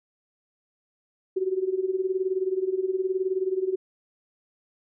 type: tone with tremolo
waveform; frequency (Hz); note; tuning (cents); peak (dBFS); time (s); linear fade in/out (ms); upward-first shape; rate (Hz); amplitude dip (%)
sine; 376.7; F#4; +31; -20; 1.36-3.76; 10; sine; 19; 80
effects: none